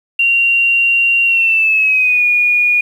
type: tone with pitch glide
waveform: sine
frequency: 2760 to 2445 Hz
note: F7 to D#7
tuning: -21 to -31 cents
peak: -9 dBFS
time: 0.19-2.81 s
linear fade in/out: 5 ms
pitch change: -210 cents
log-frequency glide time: 1.25-2.25 s
effects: 7-bit